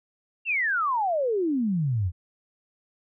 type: exponential sweep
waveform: sine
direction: down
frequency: 2794 to 82.41 Hz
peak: -22 dBFS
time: 0.45-2.12 s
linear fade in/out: 50 ms
effects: none